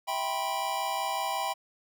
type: chord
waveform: square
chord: C major seventh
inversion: first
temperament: just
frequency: 654.1 / 784.9 / 981.1 / 1046.5 Hz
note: E5 / G5 / B5 / C6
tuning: -14 / +2 / -12 / 0 cents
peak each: -38 / -33 / -34 / -39 dBFS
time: 0.07-1.54 s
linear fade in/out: 20 ms
effects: none